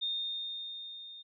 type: tone with level ramp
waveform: sine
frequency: 3656 Hz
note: A#7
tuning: 34 cents flat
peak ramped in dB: -30 to -46 dBFS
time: 0.01-1.23 s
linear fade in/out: 20 ms
effects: none